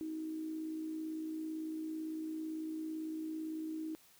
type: tone with amplitude modulation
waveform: sine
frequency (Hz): 315.8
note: D#4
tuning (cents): +26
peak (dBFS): -36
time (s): 0.01-3.95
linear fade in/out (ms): 0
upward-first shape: sine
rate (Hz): 57.9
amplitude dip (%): 40
effects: white hiss -64 dBFS RMS until 4.19 s